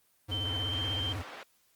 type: tone with vibrato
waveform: square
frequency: 95 Hz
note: F#2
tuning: 46 cents sharp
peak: -35 dBFS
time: 0.28-1.23 s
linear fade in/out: 20 ms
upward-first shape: square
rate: 16 Hz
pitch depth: 170 cents each way
type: tone with pitch glide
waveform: sine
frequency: 3101 to 3142 Hz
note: G7 to G7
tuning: -19 to +3 cents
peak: -32 dBFS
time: 0.31-1.13 s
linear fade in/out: 10 ms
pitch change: +22 cents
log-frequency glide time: 0.6-0.76 s
type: band-pass noise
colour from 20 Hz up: pink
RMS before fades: -46 dBFS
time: 0.45-1.43 s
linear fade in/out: 0 ms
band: 570 to 2800 Hz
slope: 12 dB/octave
effects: white hiss -69 dBFS RMS until 1.75 s + Opus 24 kbps